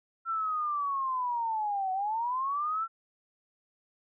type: linear two-way sweep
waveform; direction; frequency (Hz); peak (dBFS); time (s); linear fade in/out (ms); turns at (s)
sine; down then up; 1357 to 743 to 1357; -28; 0.25-2.88; 50; 1.92
effects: none